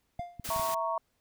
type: tone with exponential decay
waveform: triangle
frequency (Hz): 700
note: F5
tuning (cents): +4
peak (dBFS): -30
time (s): 0.19-0.46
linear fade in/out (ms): 5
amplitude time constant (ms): 58
type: clicks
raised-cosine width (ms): 5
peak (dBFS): -29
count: 5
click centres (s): 0.195 / 0.397 / 0.491 / 0.562 / 0.596
type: noise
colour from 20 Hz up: white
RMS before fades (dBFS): -38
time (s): 0.44-0.75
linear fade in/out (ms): 10
type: chord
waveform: sine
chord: A# diminished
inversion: second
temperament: equal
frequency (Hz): 659.3 / 932.3 / 1108.7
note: E5 / A#5 / C#6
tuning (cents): 0 / 0 / 0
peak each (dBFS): -33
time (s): 0.5-0.98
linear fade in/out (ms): 2
effects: pink hiss -75 dBFS RMS until 1.2 s